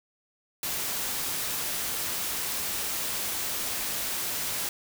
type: noise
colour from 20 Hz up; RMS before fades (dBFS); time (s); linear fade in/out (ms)
white; -31; 0.63-4.69; 2
effects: none